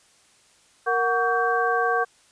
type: tone cluster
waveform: sine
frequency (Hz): 467.5 / 736 / 1132 / 1569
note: A#4 / F#5 / C#6 / G6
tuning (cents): +5 / -9 / +36 / +1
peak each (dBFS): -25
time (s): 0.86-2.05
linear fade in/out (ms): 20
effects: white hiss -58 dBFS RMS until 2.31 s + resampled to 22050 Hz